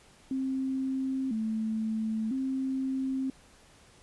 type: tone with vibrato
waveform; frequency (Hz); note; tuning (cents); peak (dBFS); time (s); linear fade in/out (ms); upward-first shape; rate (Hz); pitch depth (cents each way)
sine; 241.4; B3; -39; -28; 0.31-3.3; 2; square; 0.5; 160
effects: pink hiss -58 dBFS RMS until 4.02 s + resampled to 24000 Hz